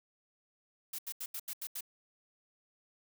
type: noise bursts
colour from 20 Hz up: blue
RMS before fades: -40 dBFS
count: 7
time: 0.93-1.808 s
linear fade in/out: 5 ms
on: 56 ms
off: 81 ms
effects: none